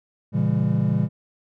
triangle chord, A# diminished seventh, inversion none, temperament just, 116.54 / 139.85 / 167.82 / 201.4 Hz, A#2 / C#3 / E3 / G3, 0 / +16 / +31 / +47 cents, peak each -22 dBFS, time 0.32-1.09 s, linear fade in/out 50 ms, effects none

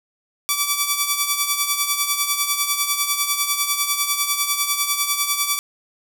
5% pulse tone with tremolo, 1155 Hz, D6, 29 cents flat, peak -4 dBFS, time 0.49-5.59 s, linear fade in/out 0 ms, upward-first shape triangle, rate 10 Hz, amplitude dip 65%, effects none

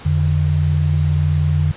sine tone pair together, 87.31 / 148.76 Hz, F2 / D3, 0 / +23 cents, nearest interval major sixth, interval 923 cents, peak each -16 dBFS, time 0.05-1.72 s, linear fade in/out 10 ms, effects pink hiss -37 dBFS RMS until 1.76 s + resampled to 8000 Hz

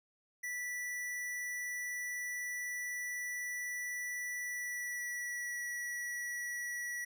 square tone with pitch glide, 1964 to 1938.1 Hz, B6 to B6, -10 to -33 cents, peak -38 dBFS, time 0.43-7.05 s, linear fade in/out 10 ms, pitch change -23 cents, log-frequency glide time 4.39-5.63 s, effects none

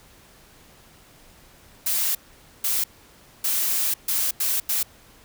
blue noise bursts at uneven times, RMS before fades -23 dBFS, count 6, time 1.86-2.15 / 2.64-2.84 / 3.44-3.94 / 4.08-4.31 / 4.4-4.6 / 4.69-4.83 s, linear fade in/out 5 ms, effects pink hiss -52 dBFS RMS until 5.24 s

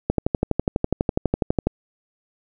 click train, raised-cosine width 2 ms, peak -5 dBFS, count 20, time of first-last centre 0.1-1.67 s, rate 12.1 Hz, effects none

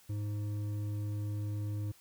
sine tone with hard clipping, 103.83 Hz, G#2, in tune, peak -35 dBFS, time 0.09-1.92 s, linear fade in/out 10 ms, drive 7 dB, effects white hiss -62 dBFS RMS until 2 s

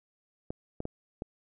clicks, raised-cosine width 2 ms, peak -22 dBFS, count 4, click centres 0.505 / 0.804 / 0.854 / 1.221 s, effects none

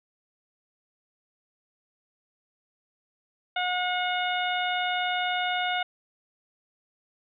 harmonic tone, 724 Hz, F#5, 38 cents flat, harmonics 1 / 2 / 3 / 4 / 5, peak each -28 / -31 / -33 / -34 / -35 dBFS, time 3.56-5.83 s, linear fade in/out 5 ms, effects none

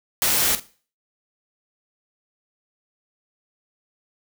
white noise with echo, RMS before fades -20 dBFS, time 0.22-0.55 s, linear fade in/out 0 ms, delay 47 ms, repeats 1, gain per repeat -13 dB, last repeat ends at 0.597 s, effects noise-tail reverb RT60 0.4 s tail -17 dB re dry

